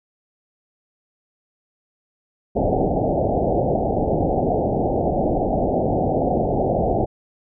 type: low-pass noise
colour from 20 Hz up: white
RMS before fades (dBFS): -20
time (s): 2.55-7.06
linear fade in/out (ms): 20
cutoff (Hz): 790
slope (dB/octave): 96
effects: none